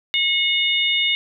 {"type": "harmonic tone", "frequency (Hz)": 725, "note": "F#5", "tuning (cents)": -35, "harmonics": [3, 4, 5], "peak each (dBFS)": [-21, -21, -21], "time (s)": [0.14, 1.15], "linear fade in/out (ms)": 0, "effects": []}